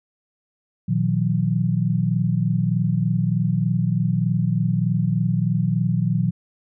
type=tone cluster; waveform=sine; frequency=119.3 / 157.4 / 180.7 Hz; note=A#2 / D#3 / F#3; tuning=+41 / +20 / -41 cents; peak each=-22 dBFS; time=0.88-6.31 s; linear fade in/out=10 ms; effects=none